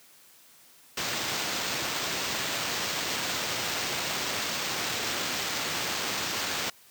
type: noise with sample-and-hold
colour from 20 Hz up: white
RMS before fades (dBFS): -31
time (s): 0.97-6.7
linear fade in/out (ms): 5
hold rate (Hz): 11025
effects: white hiss -56 dBFS RMS until 6.9 s + high-pass 100 Hz 12 dB/octave